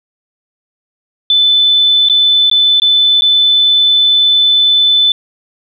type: tone with dropouts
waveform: sine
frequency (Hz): 3511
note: A7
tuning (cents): -4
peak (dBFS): -6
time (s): 1.3-5.12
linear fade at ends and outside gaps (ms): 2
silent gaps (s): 2.087-2.097 / 2.499-2.513 / 2.8-2.819 / 3.21-3.22
effects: 8-bit